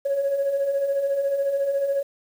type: beating tone pair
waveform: sine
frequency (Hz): 543 / 557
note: C#5 / C#5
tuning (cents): -36 / +8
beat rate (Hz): 14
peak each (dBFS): -29 / -20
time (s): 0.05-2.03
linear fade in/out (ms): 10
effects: tanh soft clip ceiling -16 dBFS + 8-bit